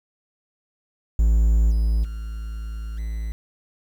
triangle tone with level steps, 55 Hz, A1, in tune, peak -12 / -15 / -26 / -23 dBFS, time 1.19-3.32 s, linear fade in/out 0 ms, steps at 1.7 / 2.03 / 2.97 s, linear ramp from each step 20 ms, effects 8-bit

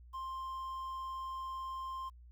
triangle tone with quantisation, 1053 Hz, C6, 11 cents sharp, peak -37 dBFS, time 0.13-2.1 s, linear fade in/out 20 ms, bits 11, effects added 60 Hz sine -53 dBFS peak until 2.31 s

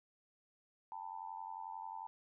sine tone with amplitude modulation, 889 Hz, A5, 18 cents sharp, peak -39 dBFS, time 0.92-2.07 s, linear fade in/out 0 ms, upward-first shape sine, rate 91.2 Hz, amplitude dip 100%, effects none

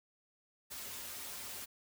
white noise with comb filter, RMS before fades -45 dBFS, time 0.7-1.66 s, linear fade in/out 20 ms, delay 6.1 ms, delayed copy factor -0.85, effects none

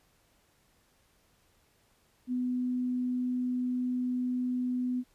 sine tone, 249.9 Hz, B3, 21 cents sharp, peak -28 dBFS, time 2.27-5.04 s, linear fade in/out 50 ms, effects pink hiss -68 dBFS RMS until 5.14 s + resampled to 32000 Hz

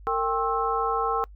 sine tone cluster, 456.4 / 790 / 1071 / 1314 Hz, A#4 / G5 / C6 / E6, -37 / +13 / +40 / -6 cents, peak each -28 dBFS, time 0.07-1.24 s, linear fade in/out 0 ms, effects noise-tail reverb RT60 0.1 s tail -25 dB re dry + added 50 Hz sine -43 dBFS peak until 1.35 s

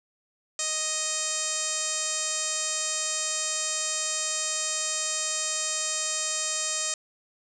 5% pulse tone with low-pass filter, 624 Hz, D#5, 5 cents sharp, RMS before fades -29 dBFS, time 0.59-6.94 s, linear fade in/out 2 ms, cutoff 7500 Hz, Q 5.4, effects none

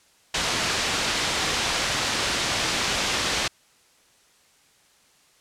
white low-pass noise, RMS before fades -25 dBFS, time 0.34-3.48 s, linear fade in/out 5 ms, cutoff 5100 Hz, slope 12 dB/octave, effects white hiss -59 dBFS RMS until 5.4 s + low-pass 9000 Hz 12 dB/octave

